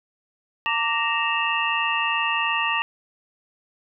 sine tone cluster, 913 / 1167 / 1862 / 2639 / 2802 Hz, A#5 / D6 / A#6 / E7 / F7, -36 / -11 / -2 / +1 / +5 cents, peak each -27 dBFS, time 0.66-2.82 s, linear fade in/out 0 ms, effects none

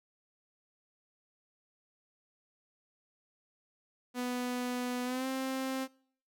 sawtooth tone with pitch glide, 247.6 to 263.8 Hz, B3 to C4, +5 to +14 cents, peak -29 dBFS, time 4.14-5.88 s, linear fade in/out 50 ms, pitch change +109 cents, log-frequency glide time 5.04-5.27 s, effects noise-tail reverb RT60 0.6 s tail -25 dB re dry

